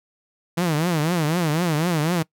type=tone with vibrato; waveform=sawtooth; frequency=163.3 Hz; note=E3; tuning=16 cents flat; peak=-15 dBFS; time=0.57-2.23 s; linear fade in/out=10 ms; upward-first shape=triangle; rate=4 Hz; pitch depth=210 cents each way; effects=noise-tail reverb RT60 0.1 s tail -22 dB re dry